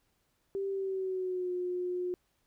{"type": "tone with pitch glide", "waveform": "sine", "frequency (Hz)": [392, 359.5], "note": ["G4", "F#4"], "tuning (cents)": [0, -50], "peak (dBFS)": -31, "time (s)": [0.55, 2.14], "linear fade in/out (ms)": 0, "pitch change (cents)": -150, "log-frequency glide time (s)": [0.69, 1.52], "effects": ["pink hiss -75 dBFS RMS until 2.46 s"]}